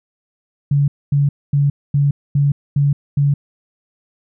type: tone bursts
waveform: sine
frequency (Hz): 142.3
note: C#3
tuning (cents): +46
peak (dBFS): -11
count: 7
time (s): 0.71-3.34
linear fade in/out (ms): 5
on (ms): 170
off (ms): 240
effects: none